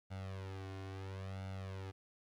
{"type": "tone with flanger", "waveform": "sawtooth", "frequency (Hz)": 95.9, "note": "G2", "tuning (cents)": -37, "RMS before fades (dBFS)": -45, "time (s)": [0.1, 1.92], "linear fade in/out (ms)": 20, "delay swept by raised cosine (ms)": [1.4, 2.8], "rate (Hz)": 0.74, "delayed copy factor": 1, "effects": ["low-pass 5000 Hz 12 dB/octave", "13-bit"]}